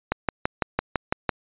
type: click train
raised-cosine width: 0.5 ms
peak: -6 dBFS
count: 8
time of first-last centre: 0.12-1.293 s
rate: 5.97 Hz
effects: resampled to 8000 Hz